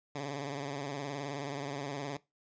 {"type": "tone with vibrato", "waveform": "10% pulse", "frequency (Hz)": 141.3, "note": "C#3", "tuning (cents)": 34, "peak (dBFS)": -28, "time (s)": [0.15, 2.17], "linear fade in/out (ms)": 5, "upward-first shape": "sine", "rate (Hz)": 19, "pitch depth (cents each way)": 76, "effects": ["noise-tail reverb RT60 0.2 s tail -19 dB re dry", "resampled to 16000 Hz"]}